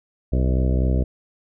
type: harmonic tone with a mistuned harmonic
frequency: 64 Hz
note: C2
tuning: 38 cents flat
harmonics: 1 / 2 / 3 / 4 / 5 / 6 / 7 / 8 / 9 / 10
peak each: -18 / -24 / -28 / -30 / -32 / -34 / -35 / -36 / -37 / -38 dBFS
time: 0.32-1.04 s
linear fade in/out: 10 ms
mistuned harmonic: 9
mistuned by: +25 cents
effects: none